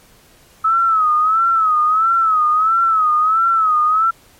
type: tone with vibrato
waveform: sine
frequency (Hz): 1289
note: E6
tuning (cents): -39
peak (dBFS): -11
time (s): 0.64-4.11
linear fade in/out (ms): 10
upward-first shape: sine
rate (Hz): 1.5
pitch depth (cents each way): 93
effects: pink hiss -49 dBFS RMS until 4.39 s + MP3 64 kbps